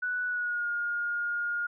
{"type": "tone with pitch glide", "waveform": "sine", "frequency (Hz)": [1480, 1423], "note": ["F#6", "F6"], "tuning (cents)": [0, 32], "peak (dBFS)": -28, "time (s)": [0.02, 1.67], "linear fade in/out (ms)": 10, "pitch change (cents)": -68, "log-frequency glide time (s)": [0.26, 0.68], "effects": []}